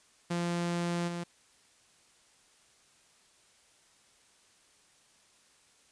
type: tone with level steps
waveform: sawtooth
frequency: 172.7 Hz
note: F3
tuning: 19 cents flat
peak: -26 / -31 dBFS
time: 0.3-1.24 s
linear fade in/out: 10 ms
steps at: 1.07 s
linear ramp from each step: 20 ms
effects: white hiss -64 dBFS RMS until 5.91 s + resampled to 22050 Hz